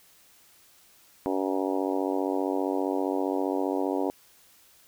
harmonic tone, 95.1 Hz, F#2, 48 cents sharp, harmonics 3 / 4 / 5 / 6 / 7 / 8 / 9 / 10, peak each -29 / -31 / -33 / -35 / -36 / -37 / -38 / -39 dBFS, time 1.26-4.1 s, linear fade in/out 0 ms, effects white hiss -58 dBFS RMS until 4.87 s

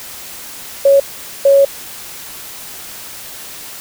sine tone bursts at uneven times, 554.4 Hz, C#5, in tune, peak -5 dBFS, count 2, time 0.85-1 / 1.45-1.65 s, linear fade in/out 5 ms, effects white hiss -31 dBFS RMS until 3.8 s

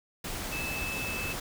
sine tone in noise, 2617 Hz, E7, 13 cents flat, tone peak -34 dBFS, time 0.52-1.33 s, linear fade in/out 5 ms, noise pink, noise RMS -36 dBFS, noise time 0.24-1.4 s, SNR -1 dB, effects none

